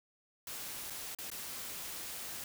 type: noise with dropouts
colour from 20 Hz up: white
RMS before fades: -43 dBFS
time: 0.47-2.44 s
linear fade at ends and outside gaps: 2 ms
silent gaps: 0.9-0.904 / 1.149-1.186 / 1.302-1.315 s
effects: none